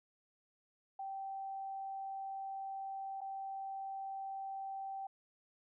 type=tone with dropouts; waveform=sine; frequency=778 Hz; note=G5; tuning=13 cents flat; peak=-40 dBFS; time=0.99-5.07 s; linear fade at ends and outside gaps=5 ms; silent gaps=3.207-3.214 s; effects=none